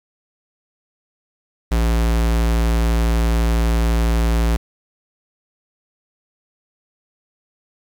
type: tone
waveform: square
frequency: 57 Hz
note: A#1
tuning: 38 cents flat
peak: -15 dBFS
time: 1.71-4.57 s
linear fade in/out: 10 ms
effects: 8-bit